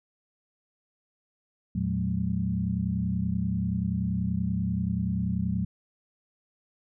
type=tone cluster; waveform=sine; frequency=82 / 114.3 / 182.9 / 213.3 Hz; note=E2 / A#2 / F#3 / G#3; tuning=-9 / -34 / -20 / +46 cents; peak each=-33 / -31 / -28 / -33 dBFS; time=1.75-5.65 s; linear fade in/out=5 ms; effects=none

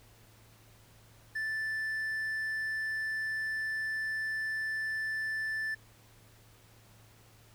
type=tone; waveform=triangle; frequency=1760 Hz; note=A6; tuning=in tune; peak=-30 dBFS; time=1.35-5.75 s; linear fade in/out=10 ms; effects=added 110 Hz sine -60 dBFS peak until 7.54 s + pink hiss -61 dBFS RMS until 7.54 s

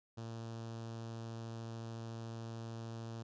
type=tone with notch filter; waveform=sawtooth; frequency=114.2 Hz; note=A#2; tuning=35 cents flat; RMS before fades=-45 dBFS; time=0.17-3.23 s; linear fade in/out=10 ms; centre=2100 Hz; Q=1.4; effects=resampled to 16000 Hz

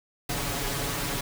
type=noise with comb filter; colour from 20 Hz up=pink; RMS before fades=-30 dBFS; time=0.29-1.21 s; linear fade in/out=5 ms; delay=7.1 ms; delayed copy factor=+1; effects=none

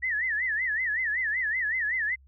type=tone with vibrato; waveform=sine; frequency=1864.7 Hz; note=A#6; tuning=in tune; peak=-25 dBFS; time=0.02-2.16 s; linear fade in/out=20 ms; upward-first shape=sine; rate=5.3 Hz; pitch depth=180 cents each way; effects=added 67 Hz sine -53 dBFS peak until 2.27 s

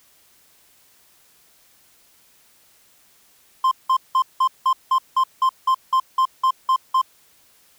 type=tone bursts; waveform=triangle; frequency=1046.5 Hz; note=C6; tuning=in tune; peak=-12 dBFS; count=14; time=3.64-7.016 s; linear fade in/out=5 ms; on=74 ms; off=180 ms; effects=white hiss -56 dBFS RMS until 7.78 s

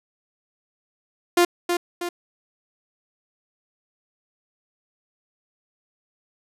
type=tone with echo; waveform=sawtooth; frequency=349.8 Hz; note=F4; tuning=3 cents sharp; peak=-10 dBFS; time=1.37-1.45 s; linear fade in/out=5 ms; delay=320 ms; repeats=2; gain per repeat=-6 dB; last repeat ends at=2.09 s; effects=resampled to 32000 Hz

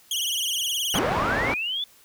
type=tone with vibrato; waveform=sawtooth; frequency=3084 Hz; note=G7; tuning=29 cents flat; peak=-21 dBFS; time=0.11-0.99 s; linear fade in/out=2 ms; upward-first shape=triangle; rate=19 Hz; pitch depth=170 cents each way
type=low-pass noise; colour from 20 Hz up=white; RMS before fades=-26 dBFS; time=0.94-1.54 s; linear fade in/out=2 ms; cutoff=1200 Hz; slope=12 dB/octave
type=linear sweep; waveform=sine; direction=up; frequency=130 to 3520 Hz; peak=-25 dBFS; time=0.95-1.84 s; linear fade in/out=2 ms
effects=white hiss -55 dBFS RMS until 2.04 s

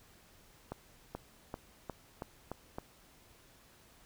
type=accelerating click train; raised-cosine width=1 ms; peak=-25 dBFS; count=7; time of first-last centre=0.72-2.785 s; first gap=430 ms; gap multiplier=0.91; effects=pink hiss -62 dBFS RMS until 4.05 s

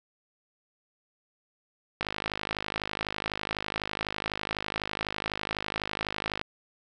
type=click train; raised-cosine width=0.3 ms; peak=-14 dBFS; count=230; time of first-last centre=2.01-6.414 s; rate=52 Hz; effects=none

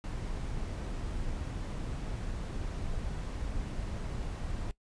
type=noise; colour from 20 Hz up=brown; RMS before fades=-36 dBFS; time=0.04-4.71 s; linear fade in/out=0 ms; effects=noise-tail reverb RT60 0.1 s tail -19 dB re dry + resampled to 22050 Hz

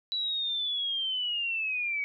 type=linear sweep; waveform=sine; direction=down; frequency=3951 to 2245 Hz; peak=-28 dBFS; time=0.12-2.04 s; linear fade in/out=0 ms; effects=none

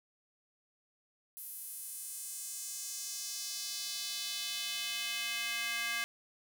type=tone with high-pass filter sweep; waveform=square; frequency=233.1 Hz; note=A#3; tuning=in tune; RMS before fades=-39 dBFS; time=1.37-6.04 s; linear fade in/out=0 ms; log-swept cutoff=12000 to 1900 Hz; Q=1.8; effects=none

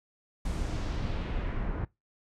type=noise with low-pass filter sweep; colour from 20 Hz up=brown; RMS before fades=-32 dBFS; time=0.45-1.85 s; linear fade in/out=5 ms; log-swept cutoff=10000 to 1400 Hz; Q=1.3; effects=noise-tail reverb RT60 0.2 s tail -22 dB re dry

